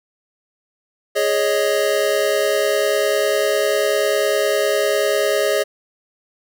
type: chord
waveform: square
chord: Ab suspended fourth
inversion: none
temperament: equal with one note detuned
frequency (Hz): 415.3 / 554.4 / 624.4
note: Ab4 / Db5 / Eb5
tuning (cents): 0 / 0 / +6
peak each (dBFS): -21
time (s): 1.15-5.64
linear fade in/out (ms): 20
effects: none